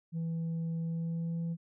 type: tone with pitch glide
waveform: sine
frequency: 164.81 to 167.3 Hz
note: E3 to E3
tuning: 0 to +26 cents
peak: -29 dBFS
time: 0.12-1.57 s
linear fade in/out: 50 ms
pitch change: +26 cents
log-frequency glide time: 0.8-1.42 s
effects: tanh soft clip ceiling -31 dBFS